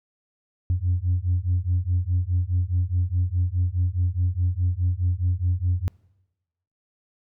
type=beating tone pair; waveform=sine; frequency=87.31 / 92.11 Hz; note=F2 / F#2; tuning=0 / -7 cents; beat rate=4.8 Hz; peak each=-22 dBFS; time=0.7-5.88 s; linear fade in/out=0 ms; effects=noise-tail reverb RT60 1.0 s tail -26 dB re dry + tanh soft clip ceiling -15 dBFS